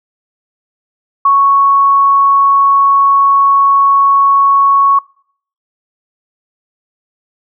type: tone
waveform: sine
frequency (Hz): 1108.7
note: C#6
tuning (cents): 0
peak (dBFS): -5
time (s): 1.25-4.99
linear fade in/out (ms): 5
effects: noise-tail reverb RT60 0.6 s tail -25 dB re dry